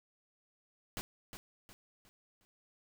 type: noise with echo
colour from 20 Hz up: pink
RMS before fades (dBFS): -40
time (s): 0.97-1.01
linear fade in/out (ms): 0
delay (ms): 360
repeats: 4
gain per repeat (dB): -8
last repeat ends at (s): 2.45
effects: none